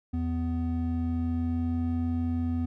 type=tone pair together; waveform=triangle; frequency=83.16 / 249.2 Hz; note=E2 / B3; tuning=+16 / +16 cents; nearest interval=octave + perfect fifth; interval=1900 cents; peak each=-27 dBFS; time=0.13-2.66 s; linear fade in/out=10 ms; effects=none